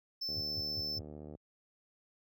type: tone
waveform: triangle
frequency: 5290 Hz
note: E8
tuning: 5 cents sharp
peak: -34 dBFS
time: 0.21-0.99 s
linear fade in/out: 10 ms
type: click train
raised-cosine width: 2 ms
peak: -34 dBFS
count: 81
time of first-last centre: 0.29-1.351 s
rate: 75.4 Hz
type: tone bursts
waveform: sine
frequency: 96.3 Hz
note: G2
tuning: 30 cents flat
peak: -39 dBFS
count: 4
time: 0.36-1.01 s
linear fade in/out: 5 ms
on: 50 ms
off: 150 ms
effects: high-pass 60 Hz 12 dB/octave